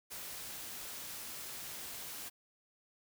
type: noise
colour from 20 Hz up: white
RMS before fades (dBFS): -45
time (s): 0.1-2.3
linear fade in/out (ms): 20
effects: none